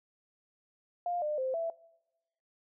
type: tone with pitch steps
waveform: sine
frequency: 703 / 602 / 521 / 664 Hz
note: F5 / D5 / C5 / E5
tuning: +11 / +43 / -7 / +12 cents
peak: -30 dBFS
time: 1.06-1.7 s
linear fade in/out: 2 ms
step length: 160 ms
effects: noise-tail reverb RT60 1.0 s tail -23 dB re dry